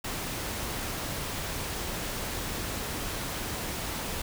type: noise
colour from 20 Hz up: pink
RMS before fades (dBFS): -34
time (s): 0.04-4.22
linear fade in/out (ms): 5
effects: none